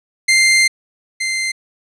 sawtooth tone pair in turn, 2093 / 2083 Hz, C7 / C7, 0 / -8 cents, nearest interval unison, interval 8 cents, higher first, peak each -6 / -14 dBFS, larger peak first, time 0.28-0.68 / 1.2-1.52 s, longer first, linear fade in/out 10 ms, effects resampled to 24000 Hz

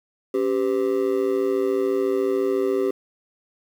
triangle tone with amplitude modulation, 392 Hz, G4, in tune, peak -13 dBFS, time 0.34-2.91 s, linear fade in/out 5 ms, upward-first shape sine, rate 114 Hz, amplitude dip 95%, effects 8-bit

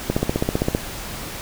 click train, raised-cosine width 2 ms, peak -5 dBFS, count 11, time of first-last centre 0.1-0.749 s, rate 15.4 Hz, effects pink hiss -32 dBFS RMS until 1.41 s

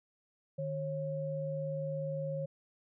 sine tone pair together, 152.8 / 544.5 Hz, D#3 / C#5, -31 / -31 cents, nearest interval octave + minor seventh, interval 2200 cents, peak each -37 / -36 dBFS, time 0.58-2.46 s, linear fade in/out 10 ms, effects none

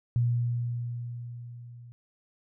sine tone with level ramp, 119.8 Hz, A#2, 48 cents sharp, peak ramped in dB -21 to -45 dBFS, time 0.16-1.92 s, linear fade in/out 0 ms, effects none

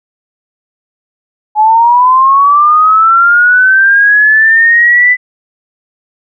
sine linear sweep, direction up, 843 to 2003 Hz, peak -3 dBFS, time 1.55-5.17 s, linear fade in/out 50 ms, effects none

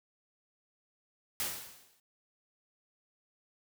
white noise with exponential decay, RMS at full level -32 dBFS, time 1.4-2 s, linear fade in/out 1 ms, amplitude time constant 130 ms, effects none

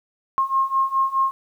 sine beating tone pair, 1070 / 1074.8 Hz, C6 / C6, +38 / +46 cents, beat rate 4.8 Hz, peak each -22 / -20 dBFS, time 0.38-1.31 s, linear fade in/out 0 ms, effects 9-bit

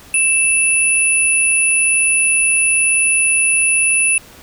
sine tone pair together, 2641 / 9979 Hz, E7 / D#9, +3 / +4 cents, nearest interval octave + major seventh, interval 2301 cents, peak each -14 / -14 dBFS, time 0.14-4.18 s, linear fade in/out 2 ms, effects pink hiss -41 dBFS RMS until 4.42 s

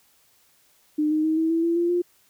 sine tone with pitch steps, 302.7 / 309.2 / 315.9 / 322.7 / 329.7 / 336.8 / 344.1 / 351.5 Hz, D#4 / D#4 / D#4 / E4 / E4 / E4 / F4 / F4, -48 / -11 / +26 / -37 / 0 / +37 / -26 / +11 cents, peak -19 dBFS, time 0.98-2.02 s, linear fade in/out 10 ms, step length 130 ms, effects white hiss -61 dBFS RMS until 2.29 s

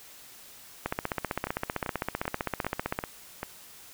two click trains, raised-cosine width 0.5 ms, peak -13 / -17 dBFS, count 34 / 6, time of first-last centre 0.86-2.989 / 1.47-3.431 s, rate 15.5 / 2.55 Hz, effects white hiss -50 dBFS RMS until 3.93 s

